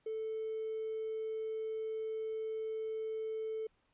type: tone with hard clipping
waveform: triangle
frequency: 440 Hz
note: A4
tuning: in tune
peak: -36 dBFS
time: 0.06-3.67 s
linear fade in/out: 5 ms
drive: 3 dB
effects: pink hiss -75 dBFS RMS until 3.93 s + resampled to 8000 Hz